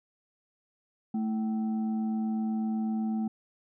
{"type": "tone with frequency modulation", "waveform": "sine", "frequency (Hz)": 220, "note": "A3", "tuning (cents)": 0, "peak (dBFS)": -27, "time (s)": [1.14, 3.28], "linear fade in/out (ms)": 5, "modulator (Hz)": 548, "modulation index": 0.34, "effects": []}